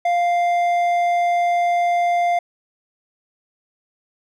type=tone with hard clipping; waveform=sine; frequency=698.5 Hz; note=F5; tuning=in tune; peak=-17 dBFS; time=0.05-2.39 s; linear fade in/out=5 ms; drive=6 dB; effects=none